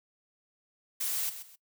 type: noise with echo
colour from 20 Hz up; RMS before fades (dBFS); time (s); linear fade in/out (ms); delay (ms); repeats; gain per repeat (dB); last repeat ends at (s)
blue; -32; 1-1.3; 10; 130; 2; -11; 1.56
effects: noise-tail reverb RT60 0.1 s tail -20 dB re dry